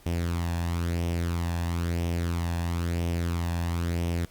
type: tone with flanger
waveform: sawtooth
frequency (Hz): 85.4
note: F2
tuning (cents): -38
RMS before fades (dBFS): -28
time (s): 0.06-4.25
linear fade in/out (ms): 0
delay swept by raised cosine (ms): 0.34 to 1.17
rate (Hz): 1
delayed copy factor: +0.55
effects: pink hiss -56 dBFS RMS until 4.3 s + Opus 48 kbps